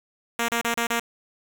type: tone bursts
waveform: 5% pulse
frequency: 233.7 Hz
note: A#3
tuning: 5 cents sharp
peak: -11 dBFS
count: 5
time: 0.39-0.997 s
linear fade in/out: 2 ms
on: 95 ms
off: 33 ms
effects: 7-bit